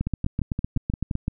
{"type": "two click trains", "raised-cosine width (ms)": 5, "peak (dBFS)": [-13, -12], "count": [7, 11], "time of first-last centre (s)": [[0.07, 1.112], [0.01, 1.281]], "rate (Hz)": [5.76, 7.87], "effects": []}